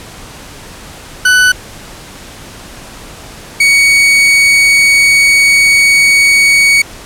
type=tone pair in turn; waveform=40% pulse; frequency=1494 / 2238 Hz; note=F#6 / C#7; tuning=+16 / +16 cents; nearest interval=perfect fifth; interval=700 cents; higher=second; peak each=-4 dBFS; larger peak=neither; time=1.25-1.52 / 3.6-6.82 s; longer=second; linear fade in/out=5 ms; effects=pink hiss -31 dBFS RMS until 7.05 s + low-pass 11000 Hz 12 dB/octave

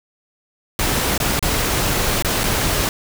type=noise with dropouts; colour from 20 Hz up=pink; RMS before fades=-19 dBFS; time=0.79-2.89 s; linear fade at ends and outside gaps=1 ms; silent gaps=1.178-1.201 / 1.393-1.426 / 2.224-2.247 / 2.434-2.439 s; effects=none

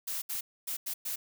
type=noise bursts at uneven times; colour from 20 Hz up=blue; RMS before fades=-35 dBFS; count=5; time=0.07-0.22 / 0.29-0.41 / 0.67-0.77 / 0.86-0.94 / 1.05-1.16 s; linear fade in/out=10 ms; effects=none

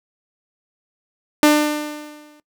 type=tone with exponential decay; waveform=sawtooth; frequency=299.2 Hz; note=D4; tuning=32 cents sharp; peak=-4 dBFS; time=1.43-2.4 s; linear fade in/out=1 ms; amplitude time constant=210 ms; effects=noise-tail reverb RT60 0.1 s tail -20 dB re dry

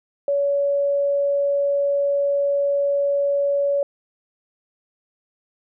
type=tone; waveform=sine; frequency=565 Hz; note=C#5; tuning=33 cents sharp; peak=-17 dBFS; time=0.28-3.83 s; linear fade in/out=2 ms; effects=none

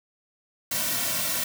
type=noise with comb filter; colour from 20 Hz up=white; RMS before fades=-27 dBFS; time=0.71-1.44 s; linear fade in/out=5 ms; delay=2.4 ms; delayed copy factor=-0.8; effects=none

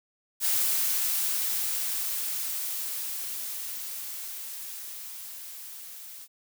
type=noise with level ramp; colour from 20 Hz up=blue; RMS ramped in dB=-25 to -44 dBFS; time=0.4-6.28 s; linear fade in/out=50 ms; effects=none

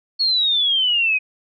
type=exponential sweep; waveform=sine; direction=down; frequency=4379 to 2489 Hz; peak=-15 dBFS; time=0.19-1.19 s; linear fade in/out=20 ms; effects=none

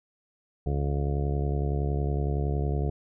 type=harmonic tone; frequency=70.8 Hz; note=C#2; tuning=37 cents sharp; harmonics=1 / 2 / 3 / 4 / 5 / 6 / 7 / 8 / 9 / 10; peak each=-27 / -29 / -40 / -40 / -38 / -36 / -45 / -45 / -48 / -41 dBFS; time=0.66-2.9 s; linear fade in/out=5 ms; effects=none

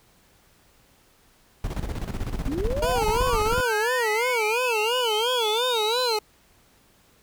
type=noise with tremolo; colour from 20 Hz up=brown; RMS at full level=-26 dBFS; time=1.64-3.61 s; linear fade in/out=2 ms; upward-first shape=square; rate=16 Hz; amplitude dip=65%
type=linear sweep; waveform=sine; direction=up; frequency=241.1 to 4186 Hz; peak=-26 dBFS; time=2.47-6.17 s; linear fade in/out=10 ms
type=tone with vibrato; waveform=25% pulse; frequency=463.5 Hz; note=A#4; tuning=10 cents flat; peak=-19 dBFS; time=2.82-6.19 s; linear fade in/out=5 ms; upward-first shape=sine; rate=2.9 Hz; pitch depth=160 cents each way
effects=pink hiss -59 dBFS RMS until 7.22 s

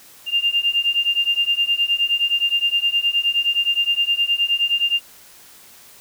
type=beating tone pair; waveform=sine; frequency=2794 / 2803.6 Hz; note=F7 / F7; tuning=0 / +6 cents; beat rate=9.6 Hz; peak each=-20 / -19 dBFS; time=0.26-5.01 s; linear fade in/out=50 ms; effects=white hiss -46 dBFS RMS until 6 s

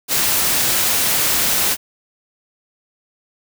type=noise; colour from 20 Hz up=white; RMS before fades=-17 dBFS; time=0.08-1.77 s; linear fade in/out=50 ms; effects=none

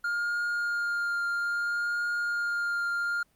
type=tone with vibrato; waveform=triangle; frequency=1410 Hz; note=F6; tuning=16 cents sharp; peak=-25 dBFS; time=0.04-3.23 s; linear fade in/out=5 ms; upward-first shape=triangle; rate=0.61 Hz; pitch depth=15 cents each way; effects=pink hiss -68 dBFS RMS until 3.35 s + Opus 32 kbps

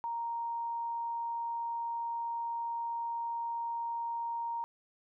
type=tone; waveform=sine; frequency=932.3 Hz; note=A#5; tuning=in tune; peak=-33 dBFS; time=0.04-4.64 s; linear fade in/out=0 ms; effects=none

